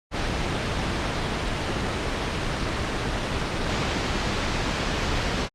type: low-pass noise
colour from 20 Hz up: pink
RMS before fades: -26 dBFS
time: 0.11-5.49 s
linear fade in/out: 50 ms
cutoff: 4900 Hz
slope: 12 dB/octave
effects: low-pass 8000 Hz 12 dB/octave + Opus 32 kbps